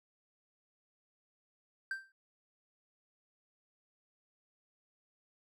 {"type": "tone with exponential decay", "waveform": "triangle", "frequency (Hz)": 1568, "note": "G6", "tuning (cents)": 0, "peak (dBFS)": -30, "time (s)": [1.91, 2.12], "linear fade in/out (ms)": 2, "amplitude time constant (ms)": 44, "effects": []}